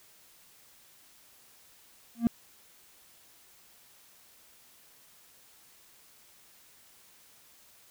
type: tone with exponential growth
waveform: triangle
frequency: 233.1 Hz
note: A#3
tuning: in tune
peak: -14 dBFS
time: 2.15-2.27 s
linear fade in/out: 0 ms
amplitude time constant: 24 ms
effects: tanh soft clip ceiling -12 dBFS + white hiss -59 dBFS RMS until 7.9 s